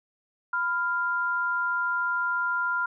sine tone pair together, 996.9 / 1396.9 Hz, B5 / F6, +16 / 0 cents, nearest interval tritone, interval 584 cents, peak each -30 / -25 dBFS, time 0.53-2.86 s, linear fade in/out 5 ms, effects none

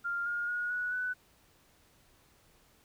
sine tone with pitch steps, 1396.9 / 1420.5 / 1444.5 / 1468.9 / 1493.7 Hz, F6 / F6 / F#6 / F#6 / F#6, 0 / +29 / -42 / -13 / +16 cents, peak -31 dBFS, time 0.04-1.14 s, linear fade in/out 20 ms, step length 220 ms, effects pink hiss -65 dBFS RMS until 2.84 s

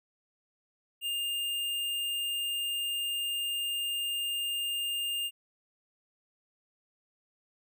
square tone, 2810 Hz, F7, 10 cents sharp, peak -31 dBFS, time 1.01-5.31 s, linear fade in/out 50 ms, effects none

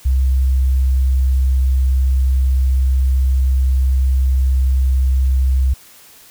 sine tone, 65.4 Hz, C2, in tune, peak -11 dBFS, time 0.05-5.74 s, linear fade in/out 10 ms, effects white hiss -44 dBFS RMS until 6.3 s

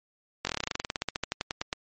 slowing click train, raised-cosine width 0.2 ms, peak -11 dBFS, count 24, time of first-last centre 0.45-1.729 s, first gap 21 ms, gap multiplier 1.08, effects MP3 32 kbps

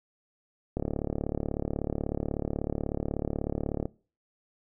click train, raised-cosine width 2 ms, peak -16 dBFS, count 113, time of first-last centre 0.77-3.855 s, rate 36.3 Hz, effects noise-tail reverb RT60 0.4 s tail -23 dB re dry

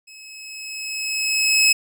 20% pulse tone with level ramp, 2575 Hz, E7, 41 cents flat, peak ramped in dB -37 to -7 dBFS, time 0.07-1.73 s, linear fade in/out 10 ms, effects none

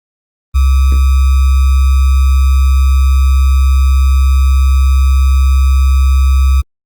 sine tone with sample-and-hold, 66.7 Hz, C2, 34 cents sharp, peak -5 dBFS, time 0.54-6.62 s, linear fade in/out 20 ms, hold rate 1225 Hz, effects Opus 32 kbps

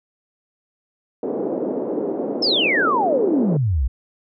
white band-pass noise, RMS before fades -24 dBFS, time 1.23-3.57 s, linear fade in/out 2 ms, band 250 to 490 Hz, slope 24 dB/octave
sine exponential sweep, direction down, 5380 to 55.7 Hz, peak -16 dBFS, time 2.42-3.88 s, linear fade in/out 10 ms
effects none

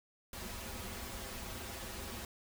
pink noise with comb filter, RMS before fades -44 dBFS, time 0.33-2.25 s, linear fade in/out 2 ms, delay 6.7 ms, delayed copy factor -0.85, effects none

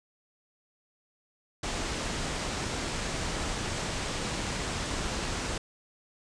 pink low-pass noise, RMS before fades -33 dBFS, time 1.63-5.58 s, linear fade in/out 5 ms, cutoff 8700 Hz, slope 48 dB/octave, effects none

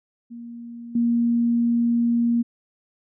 sine tone with level steps, 235.5 Hz, A#3, 18 cents sharp, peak -34 / -17 dBFS, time 0.3-2.43 s, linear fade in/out 20 ms, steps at 0.95 s, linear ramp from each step 5 ms, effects none

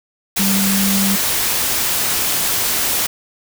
sine tone in noise, 196 Hz, G3, in tune, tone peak -16 dBFS, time 0.39-1.16 s, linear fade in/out 10 ms, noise white, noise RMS -18 dBFS, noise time 0.36-3.07 s, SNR -1 dB, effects none

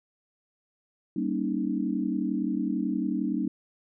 sine chord, Eb dominant seventh, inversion first, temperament just, 194.45 / 233.3 / 280 / 311.1 Hz, G3 / Bb3 / Db4 / Eb4, -14 / +2 / +18 / 0 cents, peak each -31 dBFS, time 1.16-3.48 s, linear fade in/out 5 ms, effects none

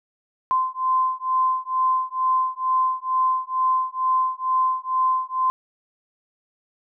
sine beating tone pair, 1034 / 1036.2 Hz, C6 / C6, -21 / -17 cents, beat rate 2.2 Hz, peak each -22 dBFS, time 0.51-5.5 s, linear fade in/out 0 ms, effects none

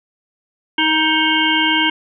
harmonic tone, 313.9 Hz, D#4, 15 cents sharp, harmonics 1 / 3 / 5 / 7 / 9 / 10, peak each -20 / -20 / -20 / -20 / -20 / -20 dBFS, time 0.78-1.9 s, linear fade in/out 5 ms, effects none

